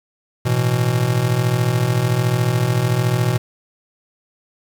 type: chord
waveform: square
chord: A suspended second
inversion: none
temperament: just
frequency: 110 / 123.75 / 165 Hz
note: A2 / B2 / E3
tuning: 0 / +4 / +2 cents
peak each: -24 / -18 / -24 dBFS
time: 0.45-3.38 s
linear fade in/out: 10 ms
effects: 7-bit